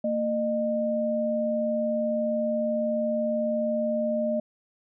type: tone pair together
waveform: sine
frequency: 228.5 / 610 Hz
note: A#3 / D#5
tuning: -34 / -34 cents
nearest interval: octave + perfect fourth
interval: 1700 cents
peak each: -28 / -25 dBFS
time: 0.04-4.4 s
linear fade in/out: 5 ms
effects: none